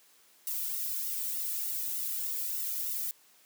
violet noise with flanger, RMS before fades -34 dBFS, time 0.47-3.11 s, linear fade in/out 0 ms, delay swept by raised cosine 1.2 to 1.87 ms, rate 3.3 Hz, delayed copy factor -0.95, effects white hiss -62 dBFS RMS until 3.45 s + high-pass 200 Hz 12 dB/octave

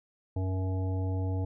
harmonic tone, 93.8 Hz, F#2, 24 cents sharp, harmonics 1 / 3 / 5 / 7 / 9, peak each -28 / -38 / -42 / -45 / -47 dBFS, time 0.36-1.45 s, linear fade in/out 5 ms, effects none

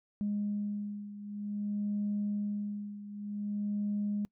sine beating tone pair, 205.9 / 206.43 Hz, G#3 / G#3, -15 / -10 cents, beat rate 0.53 Hz, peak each -33 / -37 dBFS, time 0.21-4.25 s, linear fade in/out 0 ms, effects noise-tail reverb RT60 0.1 s tail -26 dB re dry + tanh soft clip ceiling -25 dBFS

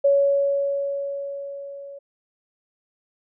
sine tone with level ramp, 560 Hz, C#5, 18 cents sharp, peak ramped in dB -13 to -36 dBFS, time 0.04-1.99 s, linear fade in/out 10 ms, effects none

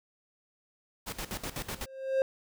pink noise with tremolo, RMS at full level -36 dBFS, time 1.06-1.86 s, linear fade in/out 20 ms, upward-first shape square, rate 8 Hz, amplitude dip 80%
triangle tone with exponential growth, 532 Hz, C5, 29 cents sharp, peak -19 dBFS, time 1.71-2.22 s, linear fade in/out 1 ms, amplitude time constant 110 ms
effects none

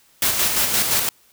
white noise with tremolo, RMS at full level -18 dBFS, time 0.22-1.09 s, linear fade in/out 2 ms, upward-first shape square, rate 5.8 Hz, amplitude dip 40%, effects white hiss -56 dBFS RMS until 1.32 s

